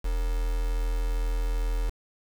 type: tone with quantisation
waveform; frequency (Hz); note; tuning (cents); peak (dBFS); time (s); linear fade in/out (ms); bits
sine; 41.2; E1; 0; -24; 0.04-1.9; 10; 6
effects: none